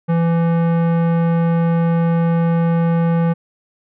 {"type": "tone with tanh clipping", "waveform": "sine", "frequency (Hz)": 167.5, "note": "E3", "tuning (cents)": 28, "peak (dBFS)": -15, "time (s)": [0.08, 3.34], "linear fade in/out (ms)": 20, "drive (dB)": 17, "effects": []}